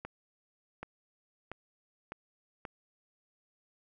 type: accelerating click train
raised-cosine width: 0.5 ms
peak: -25 dBFS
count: 5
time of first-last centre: 0.05-2.652 s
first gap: 780 ms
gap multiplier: 0.88
effects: none